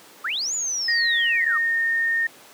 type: linear two-way sweep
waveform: sine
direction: up then down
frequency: 1108.7 to 7040 to 1141 Hz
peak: -23 dBFS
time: 0.24-1.58 s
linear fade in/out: 10 ms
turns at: 0.54 s
type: tone with pitch glide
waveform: sine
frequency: 1864.7 to 1833.7 Hz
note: A#6 to A#6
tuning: 0 to -29 cents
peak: -19 dBFS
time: 0.88-2.27 s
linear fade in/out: 5 ms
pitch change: -29 cents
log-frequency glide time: 1.24-1.78 s
effects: pink hiss -47 dBFS RMS until 2.53 s + high-pass 300 Hz 12 dB/octave